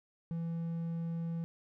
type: tone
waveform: triangle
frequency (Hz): 166.7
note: E3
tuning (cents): +20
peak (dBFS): -32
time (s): 0.31-1.44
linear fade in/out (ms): 0
effects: none